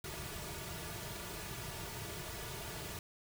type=noise with comb filter; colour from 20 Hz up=pink; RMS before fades=-44 dBFS; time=0.04-2.99 s; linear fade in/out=2 ms; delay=3.8 ms; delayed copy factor=-0.75; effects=none